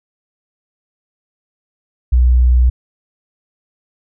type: tone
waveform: sine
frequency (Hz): 61.74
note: B1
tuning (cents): 0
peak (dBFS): -7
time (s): 2.12-2.7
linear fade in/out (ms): 10
effects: none